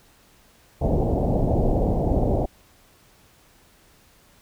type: low-pass noise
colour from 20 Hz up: pink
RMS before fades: -21 dBFS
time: 0.81-2.46 s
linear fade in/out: 10 ms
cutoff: 760 Hz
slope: 48 dB/octave
effects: pink hiss -56 dBFS RMS until 4.41 s